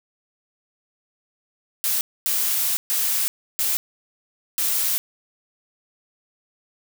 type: noise bursts at uneven times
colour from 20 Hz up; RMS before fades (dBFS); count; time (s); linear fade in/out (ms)
blue; -22; 5; 1.84-2.01 / 2.26-2.77 / 2.9-3.28 / 3.59-3.77 / 4.58-4.98; 0
effects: none